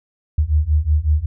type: beating tone pair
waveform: sine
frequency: 73.42 / 78.82 Hz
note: D2 / D#2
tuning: 0 / +23 cents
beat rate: 5.4 Hz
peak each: -17 / -16 dBFS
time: 0.38-1.26 s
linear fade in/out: 5 ms
effects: none